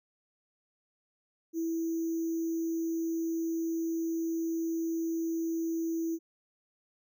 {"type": "tone with sample-and-hold", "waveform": "sine", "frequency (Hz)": 329.6, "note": "E4", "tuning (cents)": 0, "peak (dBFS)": -29, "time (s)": [1.53, 6.19], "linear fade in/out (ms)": 50, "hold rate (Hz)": 6300, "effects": []}